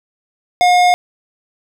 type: tone with tanh clipping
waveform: sine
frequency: 717 Hz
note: F5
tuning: 45 cents sharp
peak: -10 dBFS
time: 0.61-0.94 s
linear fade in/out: 0 ms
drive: 18 dB
effects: none